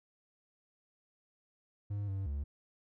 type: tone with pitch steps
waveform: triangle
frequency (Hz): 102 / 97.1 / 71.2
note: G#2 / G2 / C#2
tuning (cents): -31 / -16 / +47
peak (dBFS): -32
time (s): 1.9-2.44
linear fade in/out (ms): 10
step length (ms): 180
effects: none